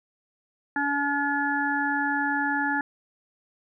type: harmonic tone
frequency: 285.1 Hz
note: C#4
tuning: 49 cents sharp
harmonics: 1 / 3 / 5 / 6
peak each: -29 / -28 / -31 / -27 dBFS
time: 0.76-2.81 s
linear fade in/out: 2 ms
effects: none